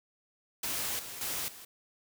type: noise with level steps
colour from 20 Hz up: white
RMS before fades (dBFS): -34 / -43 / -35 / -49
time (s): 0.63-1.65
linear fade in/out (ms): 5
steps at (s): 0.99 / 1.21 / 1.48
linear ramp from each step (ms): 2
effects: none